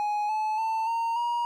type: tone with pitch steps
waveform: triangle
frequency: 835 / 862.5 / 890.8 / 920.1 / 950.3 Hz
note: G#5 / A5 / A5 / A#5 / A#5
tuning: +9 / -35 / +21 / -23 / +33 cents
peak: -23 dBFS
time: 0-1.45 s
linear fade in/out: 0 ms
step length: 290 ms
effects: none